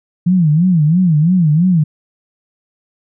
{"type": "tone with vibrato", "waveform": "sine", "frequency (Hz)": 166.5, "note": "E3", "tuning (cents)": 18, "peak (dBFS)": -8, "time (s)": [0.26, 1.84], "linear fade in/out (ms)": 10, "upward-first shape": "sine", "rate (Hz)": 3, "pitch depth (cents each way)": 200, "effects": []}